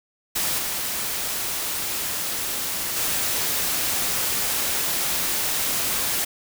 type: noise with level steps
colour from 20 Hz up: white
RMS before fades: -24 / -27 / -24 dBFS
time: 0.35-6.25 s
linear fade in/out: 10 ms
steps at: 0.58 / 2.96 s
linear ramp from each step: 10 ms
effects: none